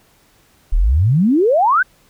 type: exponential sweep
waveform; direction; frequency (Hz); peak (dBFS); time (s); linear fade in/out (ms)
sine; up; 32.7 to 1600; -10; 0.72-1.83; 10
effects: pink hiss -54 dBFS RMS until 2.09 s